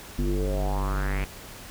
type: tone with low-pass filter sweep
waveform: square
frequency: 48.66 Hz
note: G1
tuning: 12 cents flat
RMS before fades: -26 dBFS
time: 0.18-1.25 s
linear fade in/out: 10 ms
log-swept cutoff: 270 to 2500 Hz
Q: 5.1
effects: pink hiss -43 dBFS RMS until 1.7 s